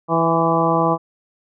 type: harmonic tone with a mistuned harmonic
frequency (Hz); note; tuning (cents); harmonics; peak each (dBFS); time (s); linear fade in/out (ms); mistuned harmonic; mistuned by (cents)
165; E3; +2; 1 / 2 / 3 / 4 / 5 / 6 / 7; -22 / -22 / -22 / -22 / -22 / -22 / -22; 0.08-0.98; 50; 6; +31
effects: none